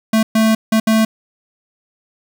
square tone bursts at uneven times, 220.8 Hz, A3, 6 cents sharp, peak -11 dBFS, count 4, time 0.13-0.23 / 0.35-0.55 / 0.72-0.8 / 0.87-1.05 s, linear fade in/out 5 ms, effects 8-bit

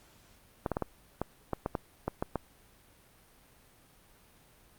clicks, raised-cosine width 1 ms, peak -16 dBFS, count 11, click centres 0.662 / 0.717 / 0.769 / 0.823 / 1.216 / 1.533 / 1.661 / 1.752 / 2.08 / 2.225 / 2.357 s, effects pink hiss -61 dBFS RMS until 4.78 s + Opus 48 kbps

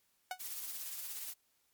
sawtooth tone with exponential decay, 740 Hz, F#5, in tune, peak -30 dBFS, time 0.31-0.4 s, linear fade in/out 2 ms, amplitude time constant 19 ms
blue noise with tremolo, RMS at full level -41 dBFS, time 0.39-1.34 s, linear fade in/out 20 ms, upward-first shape triangle, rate 17 Hz, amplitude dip 40%
effects white hiss -75 dBFS RMS until 1.73 s + MP3 96 kbps

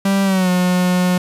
45% pulse tone with pitch glide, 196 to 180.77 Hz, G3 to F#3, 0 to -40 cents, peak -13 dBFS, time 0.05-1.18 s, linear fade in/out 5 ms, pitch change -140 cents, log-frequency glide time 0.24-0.5 s, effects resampled to 32000 Hz + 7-bit

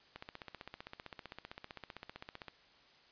click train, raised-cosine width 0.3 ms, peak -29 dBFS, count 37, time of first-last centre 0.16-2.483 s, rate 15.5 Hz, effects white hiss -64 dBFS RMS until 3.11 s + resampled to 11025 Hz

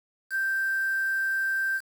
sine tone with quantisation, 1568 Hz, G6, in tune, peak -24 dBFS, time 0.3-1.81 s, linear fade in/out 50 ms, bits 7, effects none

